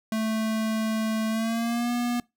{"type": "tone with pitch glide", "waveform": "square", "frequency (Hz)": [220, 241.3], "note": ["A3", "B3"], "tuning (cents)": [0, -40], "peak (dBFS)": -25, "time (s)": [0.12, 2.2], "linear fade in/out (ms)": 2, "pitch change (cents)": 160, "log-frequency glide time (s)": [1.29, 1.91], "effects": ["noise-tail reverb RT60 0.2 s tail -23 dB re dry"]}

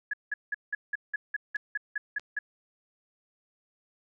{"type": "tone bursts", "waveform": "sine", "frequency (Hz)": 1688, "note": "G#6", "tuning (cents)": 28, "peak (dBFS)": -27, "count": 12, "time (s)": [0.11, 2.39], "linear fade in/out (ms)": 5, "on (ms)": 25, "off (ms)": 180}
{"type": "clicks", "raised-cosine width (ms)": 0.2, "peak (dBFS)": -29, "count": 2, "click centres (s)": [1.56, 2.196]}
{"effects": []}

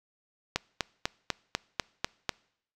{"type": "click train", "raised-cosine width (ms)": 0.2, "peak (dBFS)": -9, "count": 8, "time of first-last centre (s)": [0.56, 2.293], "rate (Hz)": 4.04, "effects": ["noise-tail reverb RT60 0.7 s tail -25 dB re dry"]}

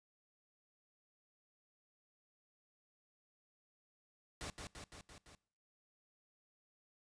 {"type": "noise with echo", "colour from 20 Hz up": "pink", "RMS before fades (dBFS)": -45, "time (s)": [4.41, 4.5], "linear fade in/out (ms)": 0, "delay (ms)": 170, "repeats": 5, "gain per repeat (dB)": -3, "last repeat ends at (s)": 5.35, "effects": ["noise-tail reverb RT60 0.6 s tail -23 dB re dry", "resampled to 22050 Hz"]}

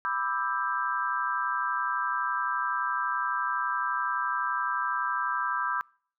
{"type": "chord", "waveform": "sine", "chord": "E minor seventh", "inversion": "second", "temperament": "just", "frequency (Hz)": [988.9, 1186.7, 1318.5, 1582.2], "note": ["B5", "D6", "E6", "G6"], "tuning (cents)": [2, 18, 0, 16], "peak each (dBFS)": -32, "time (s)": [0.05, 5.81], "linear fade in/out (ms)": 0, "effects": ["noise-tail reverb RT60 0.5 s tail -26 dB re dry"]}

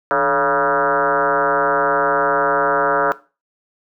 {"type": "tone with frequency modulation", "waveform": "sine", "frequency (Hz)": 963, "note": "B5", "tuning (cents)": -44, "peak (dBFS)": -13, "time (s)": [0.11, 3.12], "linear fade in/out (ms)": 0, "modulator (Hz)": 133, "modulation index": 4.2, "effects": ["noise-tail reverb RT60 0.3 s tail -17 dB re dry"]}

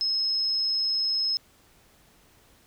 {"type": "tone", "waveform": "sine", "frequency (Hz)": 5170, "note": "E8", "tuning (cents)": -34, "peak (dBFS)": -23, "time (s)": [0.01, 1.37], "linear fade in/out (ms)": 0, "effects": ["pink hiss -59 dBFS RMS until 2.66 s"]}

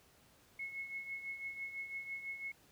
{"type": "tone with tremolo", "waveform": "sine", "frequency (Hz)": 2183, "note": "C#7", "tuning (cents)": -27, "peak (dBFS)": -38, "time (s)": [0.59, 2.52], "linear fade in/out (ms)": 5, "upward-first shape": "triangle", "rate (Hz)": 6, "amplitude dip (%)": 70, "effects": ["pink hiss -66 dBFS RMS until 2.71 s", "high-pass 60 Hz 12 dB/octave"]}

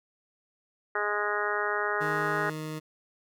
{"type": "harmonic tone", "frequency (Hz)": 207.7, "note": "G#3", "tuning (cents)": 0, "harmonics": [2, 3, 4, 5, 6, 7, 8, 9], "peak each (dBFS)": [-33, -37, -36, -37, -33, -33, -36, -35], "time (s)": [0.95, 2.5], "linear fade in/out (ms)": 5}
{"type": "tone", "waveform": "20% pulse", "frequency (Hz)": 155.56, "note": "D#3", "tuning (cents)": 0, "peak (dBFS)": -29, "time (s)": [2, 2.8], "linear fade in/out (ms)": 20}
{"effects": []}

